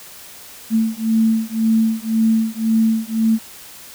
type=beating tone pair; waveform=sine; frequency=222 / 223.9 Hz; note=A3 / A3; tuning=+16 / +30 cents; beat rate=1.9 Hz; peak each=-17 dBFS; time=0.7-3.39 s; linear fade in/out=50 ms; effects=white hiss -39 dBFS RMS until 3.94 s